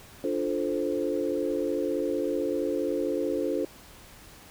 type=chord; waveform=sine; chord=D minor seventh; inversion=none; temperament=equal; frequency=293.7 / 349.2 / 440 / 523.3 Hz; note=D4 / F4 / A4 / C5; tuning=0 / 0 / 0 / 0 cents; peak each=-31 dBFS; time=0.24-3.65 s; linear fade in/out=2 ms; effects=pink hiss -50 dBFS RMS until 4.5 s